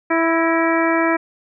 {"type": "harmonic tone with a mistuned harmonic", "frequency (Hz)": 329.6, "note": "E4", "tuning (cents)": 0, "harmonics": [1, 2, 3, 4, 5, 6, 7], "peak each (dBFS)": [-18, -21, -23, -24, -25, -26, -26], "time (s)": [0.1, 1.17], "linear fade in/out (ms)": 10, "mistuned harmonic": 6, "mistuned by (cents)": -54, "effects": []}